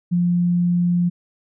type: tone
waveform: sine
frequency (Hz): 175.3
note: F3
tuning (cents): +7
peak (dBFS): -15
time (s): 0.11-1.1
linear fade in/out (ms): 20
effects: none